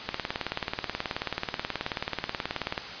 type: click train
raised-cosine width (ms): 0.3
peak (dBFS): -12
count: 51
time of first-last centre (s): 0.09-2.778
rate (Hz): 18.6
effects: white hiss -38 dBFS RMS until 3 s + resampled to 11025 Hz